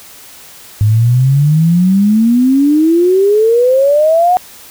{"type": "exponential sweep", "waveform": "sine", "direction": "up", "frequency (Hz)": [103.1, 740], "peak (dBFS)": -6, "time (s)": [0.81, 4.37], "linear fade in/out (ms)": 0, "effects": ["white hiss -36 dBFS RMS until 4.7 s"]}